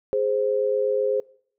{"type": "tone pair together", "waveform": "sine", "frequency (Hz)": [415.3, 523.2], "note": ["G#4", "C5"], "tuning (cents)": [0, 0], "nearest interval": "major third", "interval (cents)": 400, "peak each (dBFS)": [-23, -22], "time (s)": [0.13, 1.2], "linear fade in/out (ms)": 0, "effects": ["noise-tail reverb RT60 0.6 s tail -24 dB re dry"]}